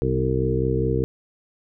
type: harmonic tone with a mistuned harmonic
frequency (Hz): 64.9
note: C2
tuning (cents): -13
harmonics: 1 / 2 / 3 / 4 / 5 / 6 / 7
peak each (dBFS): -27 / -24 / -31 / -32 / -29 / -27 / -25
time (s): 0.02-1.04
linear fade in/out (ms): 0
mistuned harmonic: 4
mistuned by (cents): -21
effects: none